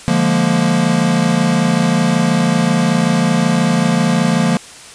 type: chord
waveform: square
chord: Bb dominant seventh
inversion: first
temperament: equal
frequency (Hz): 146.83 / 174.61 / 207.7 / 233.1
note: D3 / F3 / Ab3 / Bb3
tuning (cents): 0 / 0 / 0 / 0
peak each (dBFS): -21 / -16 / -20 / -17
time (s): 0.08-4.57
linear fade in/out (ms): 0
effects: white hiss -36 dBFS RMS until 4.94 s + resampled to 22050 Hz